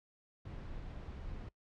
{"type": "noise", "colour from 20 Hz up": "brown", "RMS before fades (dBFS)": -45, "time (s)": [0.45, 1.49], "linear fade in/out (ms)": 5, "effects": ["noise-tail reverb RT60 0.1 s tail -22 dB re dry", "low-pass 4000 Hz 12 dB/octave"]}